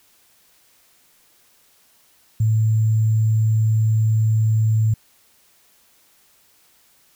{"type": "tone with sample-and-hold", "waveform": "sine", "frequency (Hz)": 110, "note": "A2", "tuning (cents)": 0, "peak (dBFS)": -14, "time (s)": [2.4, 4.94], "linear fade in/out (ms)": 5, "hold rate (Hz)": 7350, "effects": ["white hiss -57 dBFS RMS until 7.15 s"]}